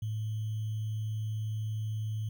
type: tone with sample-and-hold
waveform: sine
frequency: 108.4 Hz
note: A2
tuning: 25 cents flat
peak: -31 dBFS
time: 0.02-2.29 s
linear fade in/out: 5 ms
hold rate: 3150 Hz
effects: none